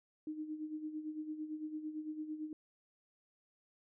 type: tone with tremolo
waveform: sine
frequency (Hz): 308.3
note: D#4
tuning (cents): -16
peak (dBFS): -37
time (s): 0.27-2.53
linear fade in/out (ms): 2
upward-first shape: sine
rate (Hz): 8.9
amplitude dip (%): 65
effects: none